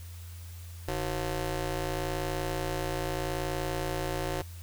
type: ring-modulated tone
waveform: 15% pulse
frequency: 171.6 Hz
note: F3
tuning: 30 cents flat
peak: -21 dBFS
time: 0.88-4.42 s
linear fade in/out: 5 ms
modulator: 202 Hz
effects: added 86 Hz sine -41 dBFS peak until 4.62 s + white hiss -53 dBFS RMS until 4.62 s